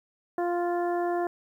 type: harmonic tone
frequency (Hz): 349.2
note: F4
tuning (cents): 0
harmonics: 1 / 2 / 3 / 4 / 5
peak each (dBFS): -27 / -29 / -38 / -42 / -42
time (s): 0.38-1.27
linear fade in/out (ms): 2
effects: 10-bit